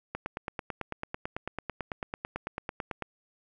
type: click train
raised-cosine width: 0.5 ms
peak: -18 dBFS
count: 27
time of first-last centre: 0.15-3.023 s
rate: 9.05 Hz
effects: none